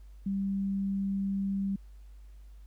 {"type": "tone", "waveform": "sine", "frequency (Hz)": 196, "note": "G3", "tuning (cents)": 0, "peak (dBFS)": -28, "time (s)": [0.26, 1.76], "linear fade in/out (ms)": 5, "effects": ["added 50 Hz sine -47 dBFS peak until 2.66 s", "pink hiss -70 dBFS RMS until 2.66 s"]}